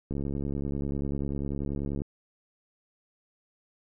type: click train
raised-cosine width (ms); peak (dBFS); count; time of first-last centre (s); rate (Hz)
3; -20; 135; 0.11-2.019; 70.2
effects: none